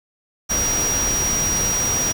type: tone in noise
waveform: sine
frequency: 5740 Hz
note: F8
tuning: 47 cents sharp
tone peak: -19 dBFS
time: 0.49-2.13 s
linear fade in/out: 20 ms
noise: pink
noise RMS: -25 dBFS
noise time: 0.49-2.13 s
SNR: +3 dB
effects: none